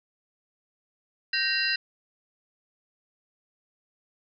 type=tone cluster; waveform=sine; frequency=1556 / 1872 / 2750 / 4075 / 4890 Hz; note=G6 / A#6 / F7 / C8 / D#8; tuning=-13 / +7 / -27 / -47 / -31 cents; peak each=-30 dBFS; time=1.33-1.76 s; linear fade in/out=5 ms; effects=none